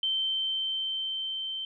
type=tone with level ramp; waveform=sine; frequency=3108 Hz; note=G7; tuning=16 cents flat; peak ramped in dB=-25 to -32 dBFS; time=0.03-1.65 s; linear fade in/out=2 ms; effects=none